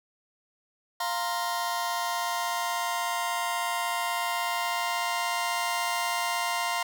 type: chord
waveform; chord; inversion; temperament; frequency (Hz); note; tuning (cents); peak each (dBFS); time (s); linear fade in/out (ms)
sawtooth; F suspended fourth; none; just; 698.5 / 931.3 / 1047.7; F5 / Bb5 / C6; 0 / -2 / +2; -28; 1-6.83; 5
effects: none

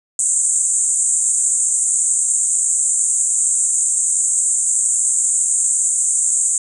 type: band-pass noise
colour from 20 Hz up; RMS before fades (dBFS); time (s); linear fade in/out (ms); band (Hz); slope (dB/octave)
pink; -17; 0.19-6.58; 2; 7000 to 8900; 96
effects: none

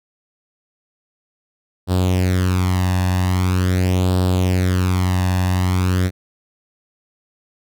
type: tone with flanger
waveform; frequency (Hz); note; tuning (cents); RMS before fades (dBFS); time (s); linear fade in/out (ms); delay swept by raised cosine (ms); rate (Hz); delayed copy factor
sawtooth; 91.8; F#2; -13; -17; 1.87-6.11; 50; 0.23 to 1.13; 0.43; +0.7
effects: none

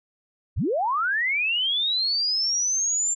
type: linear sweep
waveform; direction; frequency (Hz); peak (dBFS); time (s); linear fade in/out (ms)
sine; up; 38.29 to 7370; -21; 0.56-3.15; 20
effects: none

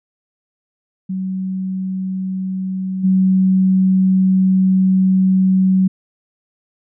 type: tone with level steps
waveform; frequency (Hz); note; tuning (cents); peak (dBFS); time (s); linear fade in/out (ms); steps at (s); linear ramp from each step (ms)
sine; 188.3; F#3; +31; -19 / -10; 1.09-5.88; 10; 3.03; 20
effects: none

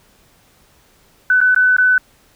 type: tone with dropouts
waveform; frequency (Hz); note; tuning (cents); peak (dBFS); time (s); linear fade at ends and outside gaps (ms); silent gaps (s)
sine; 1503; F#6; +27; -9; 1.3-1.98; 2; 1.405-1.413 / 1.547-1.562 / 1.766-1.783
effects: pink hiss -53 dBFS RMS until 2.35 s

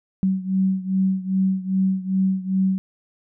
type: beating tone pair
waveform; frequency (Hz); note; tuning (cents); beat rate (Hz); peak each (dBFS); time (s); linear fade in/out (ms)
sine; 189.1 / 191.6; F#3 / G3; +38 / -39; 2.5; -20 / -23; 0.23-2.78; 0
effects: none

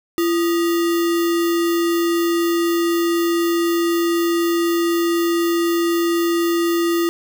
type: tone with sample-and-hold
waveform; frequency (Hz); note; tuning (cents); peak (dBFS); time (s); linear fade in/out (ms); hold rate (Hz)
sine; 339.5; F4; -49; -15; 0.18-7.09; 0; 1575
effects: none

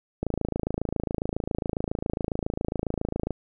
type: click train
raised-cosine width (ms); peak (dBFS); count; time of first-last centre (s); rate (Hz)
2; -13; 85; 0.23-3.307; 27.3
effects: none

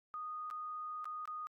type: tone with dropouts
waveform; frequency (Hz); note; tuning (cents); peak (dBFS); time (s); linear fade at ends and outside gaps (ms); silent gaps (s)
sine; 1237; D#6; -10; -40; 0.14-1.47; 0; 0.502-0.51 / 1.044-1.055 / 1.255-1.276
effects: AAC 48 kbps

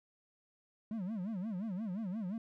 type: tone with vibrato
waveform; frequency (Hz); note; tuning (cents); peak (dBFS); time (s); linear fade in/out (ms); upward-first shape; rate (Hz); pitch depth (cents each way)
triangle; 201.3; G3; +46; -34; 0.91-2.38; 2; sine; 5.7; 230
effects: none

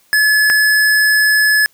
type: tone pair in turn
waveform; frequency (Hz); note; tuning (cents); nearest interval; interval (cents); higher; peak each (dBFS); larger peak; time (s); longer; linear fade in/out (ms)
square; 1712 / 1712; A6 / A6; -48 / -48; unison; 0; neither; -10; neither; 0.13-0.5 / 0.5-1.66; second; 0
effects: white hiss -54 dBFS RMS until 1.73 s

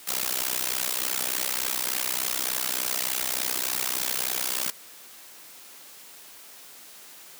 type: noise with amplitude modulation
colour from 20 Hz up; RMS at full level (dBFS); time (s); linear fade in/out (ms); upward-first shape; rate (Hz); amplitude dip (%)
white; -24; 0.07-4.71; 10; sine; 63.4; 100
effects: white hiss -47 dBFS RMS until 7.39 s + high-pass 200 Hz 12 dB/octave

